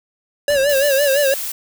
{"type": "tone with vibrato", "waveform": "square", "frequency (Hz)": 559, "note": "C#5", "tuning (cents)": 14, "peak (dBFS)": -14, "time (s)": [0.48, 1.34], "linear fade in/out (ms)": 2, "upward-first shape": "sine", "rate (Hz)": 5.9, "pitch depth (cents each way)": 89}
{"type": "noise with exponential decay", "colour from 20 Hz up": "pink", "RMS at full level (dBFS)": -34, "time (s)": [0.5, 1.52], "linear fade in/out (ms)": 1, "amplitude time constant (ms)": 220}
{"type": "noise", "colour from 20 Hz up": "blue", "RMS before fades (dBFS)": -25, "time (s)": [0.69, 1.52], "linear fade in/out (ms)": 5}
{"effects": []}